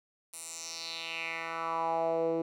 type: tone with band-pass filter sweep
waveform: 10% pulse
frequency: 164.81 Hz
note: E3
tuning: in tune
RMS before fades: -34 dBFS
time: 0.33-2.42 s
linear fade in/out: 5 ms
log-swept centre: 10000 to 380 Hz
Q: 3.4
effects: none